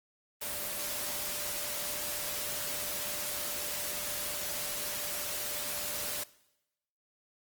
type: tone in noise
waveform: sine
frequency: 590 Hz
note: D5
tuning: 8 cents sharp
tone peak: -47 dBFS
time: 0.41-6.24 s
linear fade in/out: 10 ms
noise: white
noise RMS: -36 dBFS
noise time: 0.41-6.24 s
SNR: -14 dB
effects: noise-tail reverb RT60 0.9 s tail -20 dB re dry + Opus 24 kbps